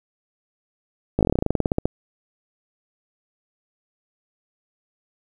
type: slowing click train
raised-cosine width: 2 ms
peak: -6 dBFS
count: 18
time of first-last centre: 1.19-1.856 s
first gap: 18 ms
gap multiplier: 1.09
effects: 8-bit